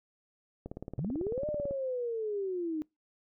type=click train; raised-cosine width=2 ms; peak=-26 dBFS; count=20; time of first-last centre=0.66-1.71 s; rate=18.1 Hz
type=linear two-way sweep; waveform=sine; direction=up then down; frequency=116.8 to 610 to 301.6 Hz; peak=-31 dBFS; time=0.98-2.82 s; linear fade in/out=0 ms; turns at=1.47 s
effects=noise-tail reverb RT60 0.2 s tail -25 dB re dry